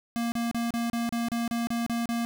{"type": "tone bursts", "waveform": "square", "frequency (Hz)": 233.9, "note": "A#3", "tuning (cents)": 6, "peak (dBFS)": -27, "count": 11, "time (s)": [0.16, 2.25], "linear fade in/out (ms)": 0, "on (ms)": 160, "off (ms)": 33, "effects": []}